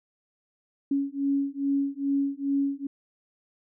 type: beating tone pair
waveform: sine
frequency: 277.2 / 279.6 Hz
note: C#4 / C#4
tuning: 0 / +15 cents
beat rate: 2.4 Hz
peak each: -27 dBFS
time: 0.91-2.87 s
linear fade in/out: 5 ms
effects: none